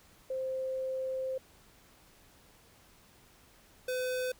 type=tone pair in turn; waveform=sine / square; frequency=523.3 / 506.6 Hz; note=C5 / B4; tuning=0 / +44 cents; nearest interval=minor second; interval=56 cents; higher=first; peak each=-32 / -32 dBFS; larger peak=neither; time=0.3-1.38 / 3.88-4.32 s; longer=first; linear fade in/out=5 ms; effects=pink hiss -61 dBFS RMS until 4.39 s